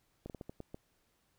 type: slowing click train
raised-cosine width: 2 ms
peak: -30 dBFS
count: 7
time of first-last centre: 0.26-0.745 s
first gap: 38 ms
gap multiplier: 1.3
effects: pink hiss -75 dBFS RMS until 1.38 s